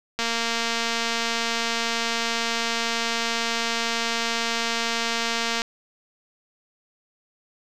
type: click train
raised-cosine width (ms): 0.2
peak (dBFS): -8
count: 1255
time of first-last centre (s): 0.19-5.619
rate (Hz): 231
effects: none